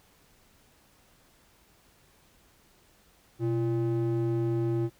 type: ring-modulated tone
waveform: triangle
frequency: 232.2 Hz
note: A#3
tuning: 7 cents flat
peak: -20 dBFS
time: 3.39-4.9 s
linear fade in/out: 50 ms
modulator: 109 Hz
effects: pink hiss -62 dBFS RMS until 4.99 s